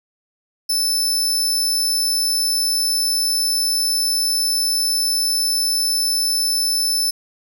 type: tone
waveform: sawtooth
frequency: 5274 Hz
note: E8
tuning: in tune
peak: -14 dBFS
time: 0.69-7.11 s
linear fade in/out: 10 ms
effects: none